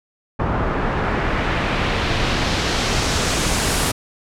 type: noise with low-pass filter sweep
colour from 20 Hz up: pink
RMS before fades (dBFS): -20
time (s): 0.39-3.92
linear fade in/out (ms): 10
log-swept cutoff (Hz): 1100 to 11000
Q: 1.1
effects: none